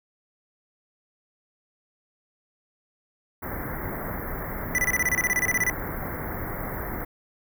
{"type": "band-stop noise", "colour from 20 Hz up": "pink", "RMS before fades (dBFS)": -32, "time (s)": [3.42, 7.05], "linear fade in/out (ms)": 10, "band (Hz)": [2100, 12000], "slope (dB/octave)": 96}
{"type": "tone bursts", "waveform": "square", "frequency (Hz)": 1985, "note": "B6", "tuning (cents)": 8, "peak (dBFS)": -21, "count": 16, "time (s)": [4.75, 5.698], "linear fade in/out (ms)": 0, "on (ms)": 33, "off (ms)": 28}
{"effects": []}